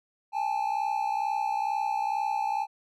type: tone pair together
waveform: triangle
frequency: 809.8 / 872 Hz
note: G#5 / A5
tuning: -44 / -16 cents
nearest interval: minor second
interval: 128 cents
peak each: -27 dBFS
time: 0.32-2.67 s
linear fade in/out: 50 ms
effects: none